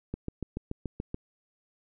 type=click train; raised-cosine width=3 ms; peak=-20 dBFS; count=8; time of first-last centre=0.14-1.144 s; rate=6.97 Hz; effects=none